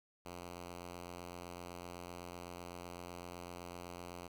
5% pulse tone, 87.9 Hz, F2, 12 cents sharp, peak -35 dBFS, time 0.25-4.28 s, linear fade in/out 10 ms, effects none

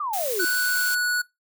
sine exponential sweep, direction down, 1244.5 to 327.2 Hz, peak -25 dBFS, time 0-0.45 s, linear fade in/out 5 ms
blue noise, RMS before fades -30 dBFS, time 0.13-0.95 s, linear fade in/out 5 ms
square tone with pitch glide, 1483 to 1469.4 Hz, F#6 to F#6, +4 to -12 cents, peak -22 dBFS, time 0.39-1.22 s, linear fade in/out 10 ms, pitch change -16 cents, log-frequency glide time 0.54-1.06 s
effects noise-tail reverb RT60 0.2 s tail -21 dB re dry

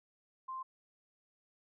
sine tone, 1046.5 Hz, C6, in tune, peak -39 dBFS, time 0.48-0.63 s, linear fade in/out 10 ms, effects none

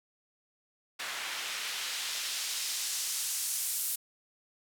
white noise with band-pass filter sweep, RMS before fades -35 dBFS, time 0.99-3.96 s, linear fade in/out 10 ms, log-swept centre 1700 to 11000 Hz, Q 0.83, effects none

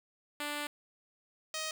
5% pulse tone pair in turn, 293.7 / 627.7 Hz, D4 / D#5, 0 / +15 cents, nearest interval octave + minor second, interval 1315 cents, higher second, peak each -24 dBFS, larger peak neither, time 0.4-0.67 / 1.54-1.71 s, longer first, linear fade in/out 2 ms, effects none

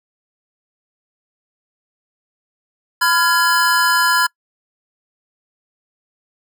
square chord, F diminished, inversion second, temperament just, 1005.8 / 1396.9 / 1676.3 Hz, Cb6 / F6 / Ab6, +31 / 0 / +16 cents, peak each -18 dBFS, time 3.01-4.27 s, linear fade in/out 10 ms, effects noise-tail reverb RT60 0.1 s tail -26 dB re dry

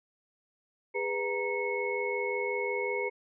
sine tone cluster, 408.3 / 493.8 / 935 / 2191 Hz, G#4 / B4 / A#5 / C#7, -29 / 0 / +5 / -21 cents, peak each -33 / -34 / -38 / -34 dBFS, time 0.94-3.1 s, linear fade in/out 20 ms, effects none

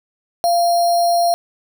sine tone with sample-and-hold, 691 Hz, F5, 19 cents flat, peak -12 dBFS, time 0.44-1.34 s, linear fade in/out 0 ms, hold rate 4900 Hz, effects none

